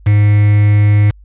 triangle tone with quantisation, 103.83 Hz, G#2, in tune, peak -4 dBFS, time 0.06-1.11 s, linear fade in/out 10 ms, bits 4, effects added 50 Hz sine -37 dBFS peak until 1.24 s + resampled to 8000 Hz

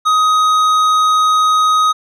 sine tone with tanh clipping, 1256 Hz, D#6, 16 cents sharp, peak -11 dBFS, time 0.05-1.93 s, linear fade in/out 20 ms, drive 11 dB, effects none

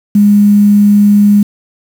sine tone with quantisation, 205.2 Hz, G#3, 21 cents flat, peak -3 dBFS, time 0.15-1.43 s, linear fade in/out 5 ms, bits 5, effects none

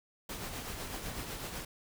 pink noise with tremolo, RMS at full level -39 dBFS, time 0.29-1.65 s, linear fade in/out 5 ms, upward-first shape triangle, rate 8 Hz, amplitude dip 45%, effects none

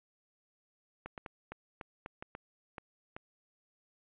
clicks, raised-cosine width 0.5 ms, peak -27 dBFS, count 10, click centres 1.06 / 1.178 / 1.262 / 1.52 / 1.812 / 2.061 / 2.225 / 2.351 / 2.782 / 3.165 s, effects resampled to 8000 Hz

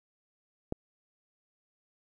click, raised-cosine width 2 ms, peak -18 dBFS, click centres 0.724 s, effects 10-bit

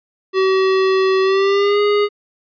square tone with pitch glide, 380.5 to 412.5 Hz, F#4 to G#4, +48 to -12 cents, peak -13 dBFS, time 0.33-2.09 s, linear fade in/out 50 ms, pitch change +140 cents, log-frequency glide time 1.22-1.8 s, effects resampled to 11025 Hz

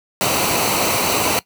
pink noise with comb filter, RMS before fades -18 dBFS, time 0.21-1.39 s, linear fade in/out 0 ms, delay 0.58 ms, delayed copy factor -0.55, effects noise-tail reverb RT60 0.1 s tail -18 dB re dry + high-pass 100 Hz 12 dB/octave

